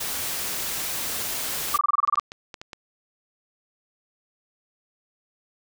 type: noise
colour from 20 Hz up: white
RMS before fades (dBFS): -29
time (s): 0-1.78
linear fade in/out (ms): 10
type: clicks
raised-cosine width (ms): 0.2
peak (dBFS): -20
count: 12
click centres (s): 1.203 / 1.395 / 1.573 / 1.685 / 1.753 / 2.075 / 2.156 / 2.197 / 2.319 / 2.542 / 2.615 / 2.732
type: tone bursts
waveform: sine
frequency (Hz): 1174.7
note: D6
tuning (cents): 0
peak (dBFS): -16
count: 10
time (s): 1.74-2.195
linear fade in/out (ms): 5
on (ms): 23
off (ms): 25
effects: none